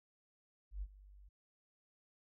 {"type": "tone with ADSR envelope", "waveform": "sine", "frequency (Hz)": 48.99, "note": "G1", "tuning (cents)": 0, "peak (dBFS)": -37, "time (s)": [0.71, 1.29], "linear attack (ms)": 110, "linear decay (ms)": 49, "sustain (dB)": -19, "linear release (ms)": 9, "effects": []}